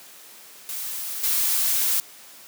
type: noise with level steps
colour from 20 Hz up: blue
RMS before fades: -31 / -22 dBFS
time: 0.69-2 s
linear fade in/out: 0 ms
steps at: 1.23 s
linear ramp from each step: 10 ms
effects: white hiss -46 dBFS RMS until 2.47 s + high-pass 200 Hz 12 dB/octave